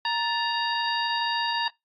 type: harmonic tone with a mistuned harmonic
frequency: 936 Hz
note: A#5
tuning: 7 cents sharp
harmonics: 1 / 2 / 3 / 4 / 5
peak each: -27 / -30 / -32 / -33 / -34 dBFS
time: 0.05-1.68 s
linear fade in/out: 2 ms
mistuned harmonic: 2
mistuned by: -110 cents
effects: noise-tail reverb RT60 0.2 s tail -24 dB re dry + AAC 32 kbps